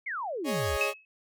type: exponential sweep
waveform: sine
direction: down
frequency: 2279 to 58.27 Hz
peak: -31 dBFS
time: 0.06-0.77 s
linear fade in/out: 10 ms
type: chord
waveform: sawtooth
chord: Ab suspended fourth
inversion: none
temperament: equal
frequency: 415.3 / 554.4 / 622.3 Hz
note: Ab4 / Db5 / Eb5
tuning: 0 / 0 / 0 cents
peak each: -29 / -28 / -31 dBFS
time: 0.44-0.94 s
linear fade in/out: 50 ms
type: tone with exponential decay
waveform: sine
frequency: 2579 Hz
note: E7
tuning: 39 cents flat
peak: -22 dBFS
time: 0.81-1.05 s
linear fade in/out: 1 ms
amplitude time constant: 51 ms
effects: none